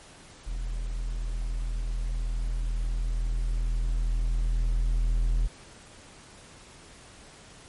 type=tone with level ramp; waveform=triangle; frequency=41.06 Hz; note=E1; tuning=6 cents flat; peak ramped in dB=-27 to -19 dBFS; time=0.46-5.48 s; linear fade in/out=20 ms; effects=pink hiss -50 dBFS RMS until 7.68 s + MP3 48 kbps